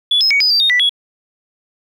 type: tone with pitch steps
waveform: sine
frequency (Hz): 3426 / 5140 / 2244 / 4973 / 4679 / 3699 / 1970 / 3355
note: A7 / E8 / C#7 / D#8 / D8 / A#7 / B6 / G#7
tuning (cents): -47 / -45 / +21 / -2 / -7 / -14 / -5 / +17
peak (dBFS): -9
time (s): 0.11-0.894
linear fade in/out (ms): 5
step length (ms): 98
effects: tanh soft clip ceiling -6 dBFS + 8-bit